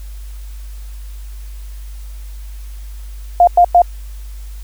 sine tone bursts, 703 Hz, F5, 11 cents sharp, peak -4 dBFS, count 3, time 3.4-3.819 s, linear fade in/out 2 ms, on 73 ms, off 100 ms, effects added 50 Hz sine -27 dBFS peak until 4.63 s + white hiss -46 dBFS RMS until 4.63 s

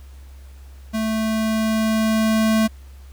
square tone with level ramp, 220 Hz, A3, in tune, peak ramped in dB -21 to -15 dBFS, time 0.93-2.68 s, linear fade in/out 20 ms, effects added 67 Hz sine -38 dBFS peak until 3.12 s + pink hiss -54 dBFS RMS until 3.12 s

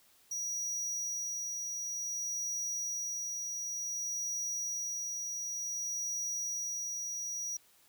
square tone with tremolo, 5790 Hz, F#8, 38 cents flat, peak -34 dBFS, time 0.31-7.57 s, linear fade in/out 5 ms, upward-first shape sine, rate 0.55 Hz, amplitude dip 25%, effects white hiss -65 dBFS RMS until 7.88 s

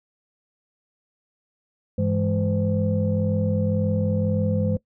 sine tone cluster, 99.4 / 165 / 206.9 / 512 Hz, G2 / E3 / G#3 / C5, +25 / +2 / -6 / -38 cents, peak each -23 / -26 / -24 / -27 dBFS, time 1.98-4.77 s, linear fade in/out 5 ms, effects noise-tail reverb RT60 0.1 s tail -20 dB re dry + tanh soft clip ceiling -11 dBFS

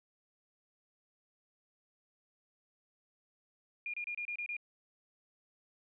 sine tone bursts, 2420 Hz, D#7, 49 cents flat, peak -36 dBFS, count 7, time 3.86-4.567 s, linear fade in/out 2 ms, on 77 ms, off 28 ms, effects none

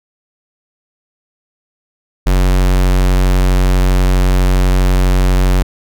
square tone, 46.13 Hz, F#1, 4 cents flat, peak -9 dBFS, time 2.26-5.63 s, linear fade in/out 10 ms, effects none

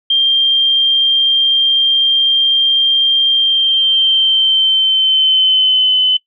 sine tone with pitch glide, 3184 to 3030 Hz, G7 to F#7, +26 to +40 cents, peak -8 dBFS, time 0.1-6.17 s, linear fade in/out 5 ms, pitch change -86 cents, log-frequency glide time 3.3-5.97 s, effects noise-tail reverb RT60 0.1 s tail -19 dB re dry

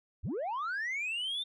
sine linear sweep, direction up, 43.65 to 3622 Hz, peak -30 dBFS, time 0.23-1.44 s, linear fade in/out 20 ms, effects tanh soft clip ceiling -31 dBFS

